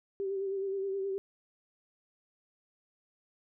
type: tone with vibrato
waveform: sine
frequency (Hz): 390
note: G4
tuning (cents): -9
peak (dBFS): -31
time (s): 0.2-1.18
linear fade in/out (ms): 0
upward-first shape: sine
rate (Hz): 9.5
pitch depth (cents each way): 36
effects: none

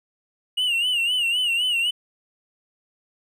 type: tone with vibrato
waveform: triangle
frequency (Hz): 2865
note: F7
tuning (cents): +44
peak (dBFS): -18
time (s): 0.57-1.91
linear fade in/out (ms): 10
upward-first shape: sine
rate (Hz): 3.9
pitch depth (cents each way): 98
effects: none

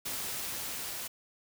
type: noise with level ramp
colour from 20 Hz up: white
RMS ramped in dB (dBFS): -36 to -39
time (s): 0.05-1.08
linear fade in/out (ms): 10
effects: none

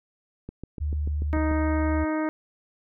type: click train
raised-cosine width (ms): 3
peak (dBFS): -23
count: 8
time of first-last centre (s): 0.49-1.513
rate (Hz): 6.84
type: tone with pitch glide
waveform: sine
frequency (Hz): 74.3 to 75.34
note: D2 to D2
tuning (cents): +21 to +45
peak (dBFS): -24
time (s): 0.8-2.05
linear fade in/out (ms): 20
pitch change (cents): +24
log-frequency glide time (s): 1.28-1.64
type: harmonic tone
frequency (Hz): 311.1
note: D#4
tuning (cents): 0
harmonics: 1 / 2 / 3 / 4 / 5 / 6 / 7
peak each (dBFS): -25 / -31 / -35 / -37 / -39 / -41 / -42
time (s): 1.33-2.29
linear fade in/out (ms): 0
effects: none

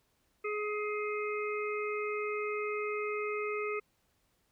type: harmonic tone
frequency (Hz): 420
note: G#4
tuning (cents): +19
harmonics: 1 / 3 / 5 / 6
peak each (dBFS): -34 / -39 / -41 / -42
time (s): 0.44-3.8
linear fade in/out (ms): 10
effects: pink hiss -74 dBFS RMS until 4.51 s

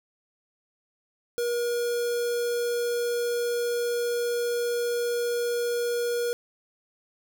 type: tone with notch filter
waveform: square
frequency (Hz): 477.5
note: A#4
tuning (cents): +42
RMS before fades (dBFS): -27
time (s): 1.38-6.33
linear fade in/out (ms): 0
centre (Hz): 2100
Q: 1.2
effects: none

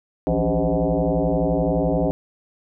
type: tone with frequency modulation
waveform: sine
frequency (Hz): 175.3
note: F3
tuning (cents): +7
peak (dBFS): -17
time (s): 0.27-2.11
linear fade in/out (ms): 0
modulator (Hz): 113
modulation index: 4.6
effects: none

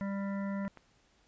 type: harmonic tone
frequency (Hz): 197.8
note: G3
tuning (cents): +16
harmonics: 1 / 3 / 5 / 7 / 9 / 10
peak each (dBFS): -33 / -43 / -47 / -50 / -52 / -53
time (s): 0.01-0.68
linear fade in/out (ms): 0
type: clicks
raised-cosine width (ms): 0.5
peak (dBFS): -34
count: 2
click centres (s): 0.651 / 0.773
effects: pink hiss -68 dBFS RMS until 1.27 s + resampled to 16000 Hz

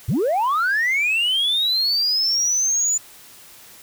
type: linear sweep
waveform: sine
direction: up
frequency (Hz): 82.8 to 7040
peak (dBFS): -15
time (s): 0.08-2.98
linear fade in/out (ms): 10
effects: tanh soft clip ceiling -15 dBFS + white hiss -45 dBFS RMS until 3.82 s

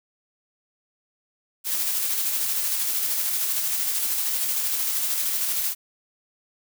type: noise with tremolo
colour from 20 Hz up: blue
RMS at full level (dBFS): -24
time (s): 1.64-5.75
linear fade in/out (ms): 50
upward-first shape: square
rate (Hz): 13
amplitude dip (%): 25
effects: none

